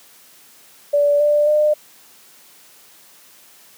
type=tone with pitch steps; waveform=sine; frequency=579 / 590.8 / 602.9 Hz; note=D5 / D5 / D5; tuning=-25 / +10 / +45 cents; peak=-12 dBFS; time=0.93-1.74 s; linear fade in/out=10 ms; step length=270 ms; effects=white hiss -48 dBFS RMS until 3.77 s + high-pass 150 Hz 12 dB/octave